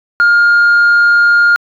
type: tone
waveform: sine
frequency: 1413 Hz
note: F6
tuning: 20 cents sharp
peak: -3 dBFS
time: 0.2-1.56 s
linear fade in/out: 0 ms
effects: tanh soft clip ceiling -4 dBFS